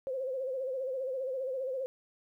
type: tone with vibrato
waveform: sine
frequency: 523.3 Hz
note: C5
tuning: in tune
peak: -32 dBFS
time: 0.07-1.86 s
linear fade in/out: 0 ms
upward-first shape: sine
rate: 15 Hz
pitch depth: 73 cents each way
effects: 12-bit